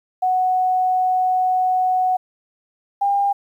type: tone pair in turn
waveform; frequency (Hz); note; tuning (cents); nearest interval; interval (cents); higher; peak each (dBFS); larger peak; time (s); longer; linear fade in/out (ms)
sine; 740 / 801.7; F#5 / G5; 0 / +39; minor second; 139; second; -15 / -15; neither; 0.22-2.17 / 3.01-3.33; first; 10
effects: 9-bit